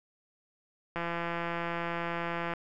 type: click train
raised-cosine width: 0.5 ms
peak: -19 dBFS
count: 269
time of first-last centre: 0.96-2.536 s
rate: 170 Hz
effects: none